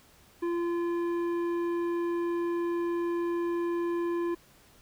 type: tone with tanh clipping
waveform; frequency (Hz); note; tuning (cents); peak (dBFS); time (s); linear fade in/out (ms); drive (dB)
sine; 343.3; F4; -30; -29; 0.42-4.35; 10; 11
effects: pink hiss -59 dBFS RMS until 4.81 s